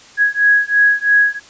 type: beating tone pair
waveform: sine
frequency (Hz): 1661.2 / 1664.2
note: G#6 / G#6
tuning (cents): 0 / +3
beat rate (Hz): 3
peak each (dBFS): -13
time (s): 0.17-1.4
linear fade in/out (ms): 50
effects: white hiss -42 dBFS RMS until 1.49 s + resampled to 16000 Hz